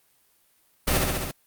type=noise with echo; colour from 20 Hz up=pink; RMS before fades=-22 dBFS; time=0.87-0.98 s; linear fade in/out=10 ms; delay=67 ms; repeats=5; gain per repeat=-2 dB; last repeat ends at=1.315 s; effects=white hiss -64 dBFS RMS until 1.46 s + Opus 32 kbps